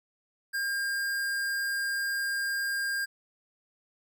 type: tone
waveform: square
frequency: 1607 Hz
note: G6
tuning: 43 cents sharp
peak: -29 dBFS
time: 0.53-3.06 s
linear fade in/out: 20 ms
effects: none